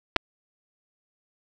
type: clicks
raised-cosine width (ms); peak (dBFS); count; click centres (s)
0.3; -4; 2; 0.162 / 0.165
effects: none